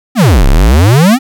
square exponential two-way sweep, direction down then up, 277.2 to 30.79 to 277.2 Hz, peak -4 dBFS, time 0.15-1.19 s, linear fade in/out 50 ms, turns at 0.47 s, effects none

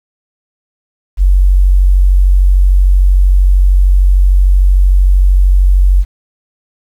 sine tone, 46.58 Hz, F#1, 12 cents sharp, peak -4 dBFS, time 1.17-6.05 s, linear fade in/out 50 ms, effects 7-bit

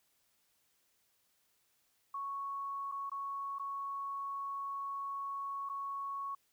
sine tone with dropouts, 1108.7 Hz, C#6, in tune, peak -37 dBFS, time 2.14-6.35 s, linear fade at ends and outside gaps 5 ms, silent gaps 2.916-2.92 / 3.097-3.116 / 3.586-3.595 / 5.691-5.696 s, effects white hiss -75 dBFS RMS until 6.52 s

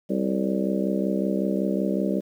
harmonic tone with a mistuned harmonic, 65.4 Hz, C2, in tune, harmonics 3 / 4 / 5 / 6 / 7 / 8 / 9, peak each -25 / -30 / -29 / -32 / -32 / -35 / -32 dBFS, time 0.09-2.21 s, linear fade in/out 20 ms, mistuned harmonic 8, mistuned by +66 cents, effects 9-bit

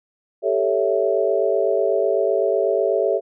sine chord, A dominant seventh, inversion third, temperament equal with one note detuned, 392 / 440 / 558.9 / 659.3 Hz, G4 / A4 / C#5 / E5, 0 / 0 / +14 / 0 cents, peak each -22 dBFS, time 0.42-3.21 s, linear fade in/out 50 ms, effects none

